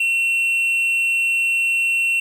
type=tone with amplitude modulation; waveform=triangle; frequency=2720 Hz; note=F7; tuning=46 cents flat; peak=-13 dBFS; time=0-2.2 s; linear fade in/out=5 ms; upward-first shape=sine; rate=227 Hz; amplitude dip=35%; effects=8-bit